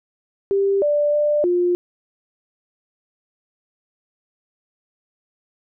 sine tone with pitch steps, 394.9 / 588 / 593 / 353.8 Hz, G4 / D5 / D5 / F4, +13 / +2 / +17 / +23 cents, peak -15 dBFS, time 0.51-1.75 s, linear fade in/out 0 ms, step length 310 ms, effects none

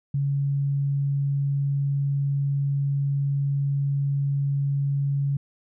sine tone, 140.1 Hz, C#3, 19 cents sharp, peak -21 dBFS, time 0.14-5.37 s, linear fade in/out 5 ms, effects none

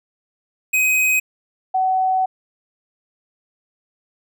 square / sine tone pair in turn, 2518 / 752.5 Hz, D#7 / F#5, +20 / +29 cents, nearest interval octave + major sixth, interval 2091 cents, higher first, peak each -15 dBFS, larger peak neither, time 0.73-1.2 / 1.74-2.26 s, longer second, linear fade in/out 10 ms, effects none

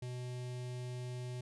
square tone with notch filter, 124.4 Hz, B2, 13 cents sharp, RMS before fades -42 dBFS, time 0.02-1.41 s, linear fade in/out 5 ms, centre 1300 Hz, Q 1.2, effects resampled to 24000 Hz

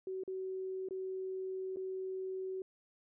sine tone with dropouts, 377.2 Hz, F#4, 33 cents sharp, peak -37 dBFS, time 0.07-2.62 s, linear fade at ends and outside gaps 2 ms, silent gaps 0.236-0.277 / 0.887-0.908 / 1.761-1.769 s, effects none

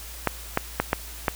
clicks, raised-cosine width 0.5 ms, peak -5 dBFS, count 5, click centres 0.273 / 0.574 / 0.8 / 0.931 / 1.282 s, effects added 57 Hz sine -40 dBFS peak until 1.35 s + white hiss -41 dBFS RMS until 1.35 s

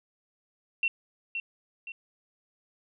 sine tone with echo, 2720 Hz, F7, 46 cents flat, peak -23 dBFS, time 0.83-0.88 s, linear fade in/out 2 ms, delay 520 ms, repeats 2, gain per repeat -7 dB, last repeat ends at 1.92 s, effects none

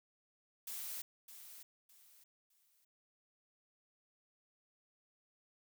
blue noise with echo, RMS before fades -44 dBFS, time 0.67-1.02 s, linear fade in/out 5 ms, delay 610 ms, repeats 3, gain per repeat -10 dB, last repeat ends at 2.85 s, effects none

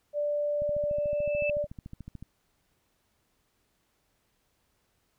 sine tone, 587.3 Hz, D5, in tune, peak -26 dBFS, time 0.13-1.67 s, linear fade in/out 50 ms
click train, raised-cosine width 5 ms, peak -29 dBFS, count 23, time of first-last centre 0.62-2.226 s, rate 13.7 Hz
sine tone with exponential growth, 2635 Hz, E7, 1 cent flat, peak -28 dBFS, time 0.9-1.5 s, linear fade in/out 2 ms, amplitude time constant 130 ms
effects pink hiss -73 dBFS RMS until 5.18 s

